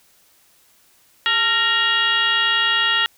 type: tone with frequency modulation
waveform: sine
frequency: 2349 Hz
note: D7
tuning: in tune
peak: -15 dBFS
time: 1.26-3.06 s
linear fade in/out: 0 ms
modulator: 486 Hz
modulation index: 2.3
effects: white hiss -56 dBFS RMS until 3.17 s

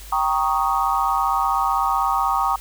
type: chord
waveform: sine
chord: Eb dominant seventh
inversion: first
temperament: equal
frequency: 784 / 932.3 / 1108.7 / 1244.5 Hz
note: G5 / Bb5 / Db6 / Eb6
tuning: 0 / 0 / 0 / 0 cents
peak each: -23 dBFS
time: 0.12-2.56 s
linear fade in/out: 5 ms
effects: added 50 Hz sine -38 dBFS peak until 2.6 s + white hiss -42 dBFS RMS until 2.6 s

